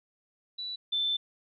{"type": "tone pair in turn", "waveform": "sine", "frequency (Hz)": [3951, 3536], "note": ["B7", "A7"], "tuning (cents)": [0, 8], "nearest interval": "major second", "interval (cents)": 192, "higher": "first", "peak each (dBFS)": [-34, -26], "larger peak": "second", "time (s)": [[0.58, 0.76], [0.92, 1.17]], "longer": "second", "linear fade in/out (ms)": 10, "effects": []}